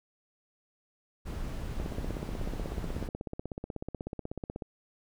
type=noise; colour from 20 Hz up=brown; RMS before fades=-36 dBFS; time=1.25-3.09 s; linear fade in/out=20 ms
type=click train; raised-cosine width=2 ms; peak=-23 dBFS; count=47; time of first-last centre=1.8-4.622 s; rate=16.3 Hz
effects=none